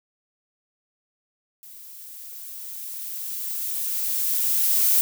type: noise with level ramp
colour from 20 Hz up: violet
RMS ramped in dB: -44 to -18 dBFS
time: 1.63-5.01 s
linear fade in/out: 0 ms
effects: none